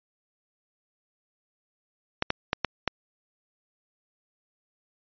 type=clicks; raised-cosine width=0.3 ms; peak=-7 dBFS; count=5; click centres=2.224 / 2.304 / 2.531 / 2.647 / 2.877 s; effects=resampled to 11025 Hz